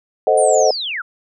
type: chord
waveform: sine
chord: A diminished seventh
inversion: none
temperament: equal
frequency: 440 / 523.3 / 622.3 / 740 Hz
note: A4 / C5 / Eb5 / Gb5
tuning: 0 / 0 / 0 / 0 cents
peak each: -17 / -16 / -15 / -17 dBFS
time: 0.27-0.71 s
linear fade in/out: 2 ms
type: linear sweep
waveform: sine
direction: down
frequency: 9397 to 1271 Hz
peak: -21 dBFS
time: 0.37-1.02 s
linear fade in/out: 10 ms
effects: none